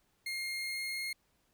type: tone with pitch glide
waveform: 30% pulse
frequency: 2131 to 2143 Hz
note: C7 to C7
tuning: +31 to +41 cents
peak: -33 dBFS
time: 0.26-1.13 s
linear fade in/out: 5 ms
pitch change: +10 cents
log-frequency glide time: 0.58-1.01 s
effects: pink hiss -74 dBFS RMS until 1.53 s